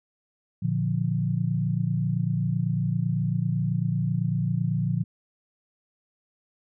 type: chord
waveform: sine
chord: Bb major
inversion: none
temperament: equal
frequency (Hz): 116.54 / 146.83 / 174.61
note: Bb2 / D3 / F3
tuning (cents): 0 / 0 / 0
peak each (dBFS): -27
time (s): 0.62-5.04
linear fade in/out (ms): 10
effects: none